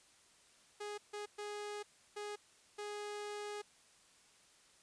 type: tone bursts at uneven times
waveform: sawtooth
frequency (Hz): 414.9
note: G#4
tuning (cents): -2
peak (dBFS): -38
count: 5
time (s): 0.8-0.98 / 1.13-1.26 / 1.38-1.83 / 2.16-2.36 / 2.78-3.62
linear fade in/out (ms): 10
effects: white hiss -66 dBFS RMS until 4.82 s + resampled to 22050 Hz